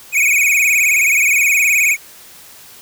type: tone with vibrato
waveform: square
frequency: 2349 Hz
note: D7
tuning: in tune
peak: -11 dBFS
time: 0.12-1.97 s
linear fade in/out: 50 ms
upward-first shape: sine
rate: 19 Hz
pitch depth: 130 cents each way
effects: white hiss -40 dBFS RMS until 2.81 s